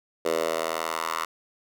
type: tone with high-pass filter sweep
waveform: 10% pulse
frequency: 81.3 Hz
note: E2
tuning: 23 cents flat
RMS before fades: -28 dBFS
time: 0.25-1.25 s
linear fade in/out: 5 ms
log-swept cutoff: 480 to 1100 Hz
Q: 2.6
effects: none